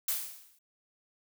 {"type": "noise with exponential decay", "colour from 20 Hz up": "blue", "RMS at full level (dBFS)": -28, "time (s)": [0.08, 0.59], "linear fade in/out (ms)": 5, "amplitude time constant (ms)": 110, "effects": []}